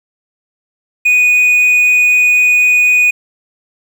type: tone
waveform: triangle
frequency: 2476 Hz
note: D#7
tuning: 9 cents flat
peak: -5 dBFS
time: 1.05-3.11 s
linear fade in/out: 10 ms
effects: 7-bit